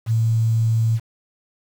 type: tone with quantisation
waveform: sine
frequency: 112.9 Hz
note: A2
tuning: 45 cents sharp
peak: -15 dBFS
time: 0.06-1 s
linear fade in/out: 50 ms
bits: 7
effects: none